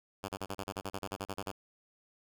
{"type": "tone bursts", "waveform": "5% pulse", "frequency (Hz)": 98, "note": "G2", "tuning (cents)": 0, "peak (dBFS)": -25, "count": 15, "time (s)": [0.23, 1.516], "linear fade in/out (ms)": 10, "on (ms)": 54, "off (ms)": 34, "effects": []}